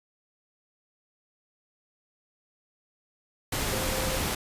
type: tone in noise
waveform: sine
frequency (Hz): 523.3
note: C5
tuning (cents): 0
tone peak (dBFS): -35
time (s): 3.72-4.19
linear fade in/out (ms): 5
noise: pink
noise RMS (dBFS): -29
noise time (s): 3.52-4.35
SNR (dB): -9
effects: resampled to 32000 Hz